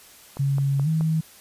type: click train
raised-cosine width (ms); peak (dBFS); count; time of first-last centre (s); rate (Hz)
1; -22; 4; 0.37-1.01; 4.69
type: tone with pitch glide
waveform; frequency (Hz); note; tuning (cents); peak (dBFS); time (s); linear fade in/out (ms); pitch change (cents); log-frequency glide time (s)
sine; 138.59 to 159.2; C#3 to D#3; 0 to +40; -19; 0.39-1.21; 10; +240; 0.83-0.88
effects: white hiss -49 dBFS RMS until 1.4 s + resampled to 32000 Hz